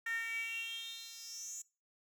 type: tone with high-pass filter sweep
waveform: 10% pulse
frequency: 457 Hz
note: A#4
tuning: 34 cents flat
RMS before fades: -42 dBFS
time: 0.06-1.62 s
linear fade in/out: 5 ms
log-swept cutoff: 1700 to 7100 Hz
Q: 8.6
effects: noise-tail reverb RT60 0.3 s tail -22 dB re dry